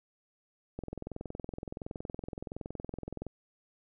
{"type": "click train", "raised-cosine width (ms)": 2, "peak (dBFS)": -25, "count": 54, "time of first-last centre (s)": [0.79, 3.267], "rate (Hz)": 21.4, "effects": []}